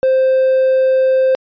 triangle tone, 523.3 Hz, C5, in tune, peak -7 dBFS, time 0.03-1.35 s, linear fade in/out 0 ms, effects tanh soft clip ceiling -3 dBFS + resampled to 11025 Hz

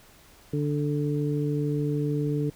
harmonic tone, 146.83 Hz, D3, in tune, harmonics 1 / 2 / 3, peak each -26 / -29 / -31 dBFS, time 0.53-2.5 s, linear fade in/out 5 ms, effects pink hiss -54 dBFS RMS until 2.55 s

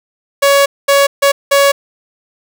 sawtooth tone bursts at uneven times, 560 Hz, C#5, 18 cents sharp, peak -3 dBFS, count 4, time 0.42-0.66 / 0.88-1.07 / 1.22-1.32 / 1.51-1.72 s, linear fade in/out 10 ms, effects none

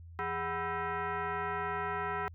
sine tone with frequency modulation, 166.8 Hz, E3, 21 cents sharp, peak -32 dBFS, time 0.19-2.28 s, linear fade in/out 0 ms, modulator 578 Hz, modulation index 2.8, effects added 84 Hz sine -47 dBFS peak until 2.34 s

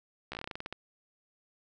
slowing click train, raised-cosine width 0.3 ms, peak -22 dBFS, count 13, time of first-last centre 0.32-0.726 s, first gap 14 ms, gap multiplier 1.15, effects none

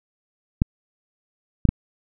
clicks, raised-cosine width 5 ms, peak -4 dBFS, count 3, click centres 0.619 / 1.653 / 1.69 s, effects none

